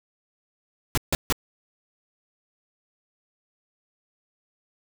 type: noise bursts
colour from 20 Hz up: pink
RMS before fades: -22 dBFS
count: 3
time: 0.95-1.325 s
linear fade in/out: 0 ms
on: 25 ms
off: 150 ms
effects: none